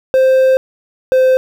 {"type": "tone pair in turn", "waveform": "triangle", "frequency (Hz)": [523.3, 517.9], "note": ["C5", "C5"], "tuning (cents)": [0, -18], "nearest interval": "unison", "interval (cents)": 18, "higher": "first", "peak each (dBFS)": -5, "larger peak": "neither", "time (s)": [[0.14, 0.57], [1.12, 1.37]], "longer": "first", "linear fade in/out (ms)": 0, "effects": ["7-bit"]}